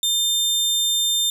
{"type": "tone", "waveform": "sawtooth", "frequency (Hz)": 3600, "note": "A7", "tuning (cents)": 39, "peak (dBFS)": -15, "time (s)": [0.03, 1.3], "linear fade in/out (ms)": 2, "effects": []}